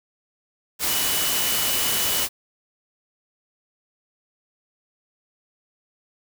sine tone in noise, 2960 Hz, F#7, in tune, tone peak -29 dBFS, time 0.87-2.27 s, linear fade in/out 50 ms, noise white, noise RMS -23 dBFS, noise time 0.79-2.29 s, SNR -9 dB, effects none

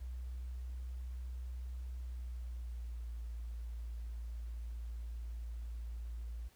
sine tone with pitch glide, 62.1 to 57.61 Hz, B1 to A#1, +10 to -20 cents, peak -40 dBFS, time 0-6.49 s, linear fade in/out 20 ms, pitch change -130 cents, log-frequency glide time 1.91-3.2 s, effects pink hiss -67 dBFS RMS until 6.55 s

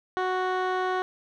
15% pulse tone with low-pass filter, 370 Hz, F#4, in tune, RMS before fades -27 dBFS, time 0.17-1.02 s, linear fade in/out 0 ms, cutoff 2300 Hz, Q 0.75, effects none

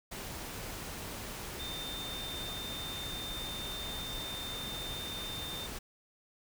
sine tone in noise, 3611 Hz, A7, 44 cents sharp, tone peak -40 dBFS, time 1.59-5.67 s, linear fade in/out 10 ms, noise pink, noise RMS -42 dBFS, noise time 0.11-5.79 s, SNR -1 dB, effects none

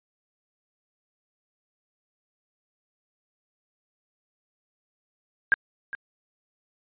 sine tone with echo, 1606 Hz, G6, 41 cents sharp, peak -15 dBFS, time 5.52-5.54 s, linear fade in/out 0 ms, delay 410 ms, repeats 1, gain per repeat -15 dB, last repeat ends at 5.95 s, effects resampled to 8000 Hz

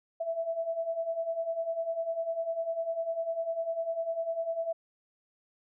sine beating tone pair, 654 / 664 Hz, E5 / E5, -14 / +12 cents, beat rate 10 Hz, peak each -36 / -31 dBFS, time 0.2-4.73 s, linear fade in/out 10 ms, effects none

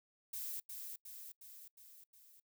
violet noise with echo, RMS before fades -43 dBFS, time 0.33-0.6 s, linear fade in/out 5 ms, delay 360 ms, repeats 5, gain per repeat -4 dB, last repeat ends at 2.4 s, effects noise-tail reverb RT60 0.1 s tail -22 dB re dry

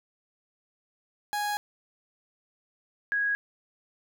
30% pulse / sine tone pair in turn, 829 / 1653.5 Hz, G#5 / G#6, -3 / -8 cents, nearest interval octave, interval 1195 cents, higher second, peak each -25 / -24 dBFS, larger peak second, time 1.33-1.57 / 3.12-3.35 s, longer first, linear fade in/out 0 ms, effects none

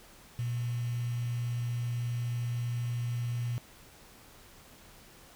sine tone with quantisation, 120 Hz, B2, 49 cents flat, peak -30 dBFS, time 0.39-3.58 s, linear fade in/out 0 ms, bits 8, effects pink hiss -55 dBFS RMS until 5.35 s

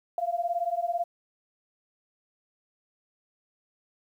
sine beating tone pair, 682 / 700 Hz, F5 / F5, -41 / +4 cents, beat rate 18 Hz, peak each -29 dBFS, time 0.18-1.04 s, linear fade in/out 2 ms, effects 10-bit

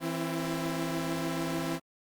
sawtooth tone cluster, 163.9 / 264.3 / 334.5 Hz, E3 / C4 / E4, -10 / +18 / +25 cents, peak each -31 dBFS, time 0-1.8 s, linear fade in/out 50 ms, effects Opus 32 kbps

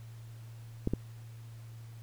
clicks, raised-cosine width 3 ms, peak -16 dBFS, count 2, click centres 0.874 / 0.936 s, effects added 114 Hz sine -45 dBFS peak until 2.02 s + pink hiss -61 dBFS RMS until 2.02 s

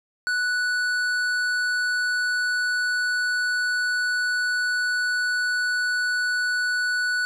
sine tone with hard clipping, 1480 Hz, F#6, in tune, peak -23 dBFS, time 0.27-7.25 s, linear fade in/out 0 ms, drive 10 dB, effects none

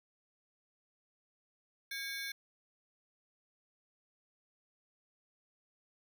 25% pulse ring-modulated tone, 1927 Hz, B6, 43 cents flat, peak -32 dBFS, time 1.91-2.32 s, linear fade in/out 5 ms, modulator 304 Hz, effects none

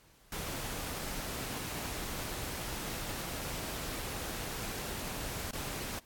pink noise with dropouts, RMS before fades -39 dBFS, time 0.32-5.99 s, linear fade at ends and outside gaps 2 ms, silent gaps 5.51-5.532 s, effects pink hiss -63 dBFS RMS until 6.05 s + AAC 64 kbps

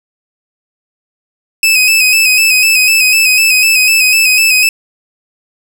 sawtooth tone with vibrato, 2570 Hz, E7, 45 cents flat, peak -3 dBFS, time 1.63-4.69 s, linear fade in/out 2 ms, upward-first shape square, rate 4 Hz, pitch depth 40 cents each way, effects none

